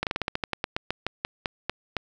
slowing click train, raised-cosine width 0.3 ms, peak -10 dBFS, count 17, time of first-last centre 0.03-1.967 s, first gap 38 ms, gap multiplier 1.14, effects none

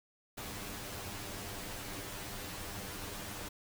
pink noise with comb filter, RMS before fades -43 dBFS, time 0.37-3.49 s, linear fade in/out 10 ms, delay 10 ms, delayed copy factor +0.75, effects none

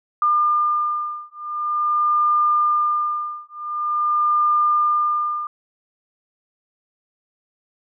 sine beating tone pair, 1203 / 1203.46 Hz, D6 / D6, +41 / +42 cents, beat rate 0.46 Hz, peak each -20 dBFS, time 0.22-5.47 s, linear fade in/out 2 ms, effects none

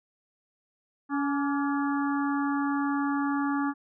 harmonic tone with a mistuned harmonic, 281.8 Hz, C#4, 29 cents sharp, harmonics 1 / 3 / 4 / 5 / 6, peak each -26 / -34 / -34 / -38 / -39 dBFS, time 1.09-3.74 s, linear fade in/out 50 ms, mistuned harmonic 4, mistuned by +50 cents, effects none

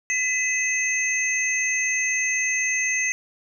sine tone cluster, 2004 / 2576 / 6320 Hz, B6 / E7 / G8, +25 / -41 / +13 cents, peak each -24 / -26 / -26 dBFS, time 0.1-3.12 s, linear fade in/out 0 ms, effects 9-bit

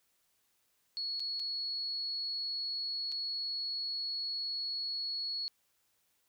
sine tone with dropouts, 4361 Hz, C#8, 29 cents flat, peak -34 dBFS, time 0.97-5.48 s, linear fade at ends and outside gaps 0 ms, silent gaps 1.196-1.202 / 1.395-1.399 / 3.118-3.122 s, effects white hiss -75 dBFS RMS until 6.28 s

